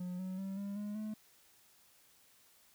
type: tone with pitch steps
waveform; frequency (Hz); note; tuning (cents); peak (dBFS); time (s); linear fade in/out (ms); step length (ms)
triangle; 180 / 186.46 / 193.14 / 200.1 / 207.2 / 214.7; F#3 / F#3 / G3 / G3 / G#3 / A3; -47 / +14 / -25 / +36 / -4 / -42; -36; 0-1.14; 5; 190
effects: white hiss -66 dBFS RMS until 2.74 s